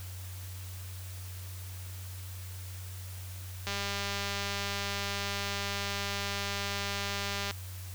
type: click train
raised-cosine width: 0.2 ms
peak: -17 dBFS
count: 769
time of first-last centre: 3.67-7.51 s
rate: 200 Hz
effects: added 92 Hz sine -40 dBFS peak until 7.94 s + white hiss -49 dBFS RMS until 7.94 s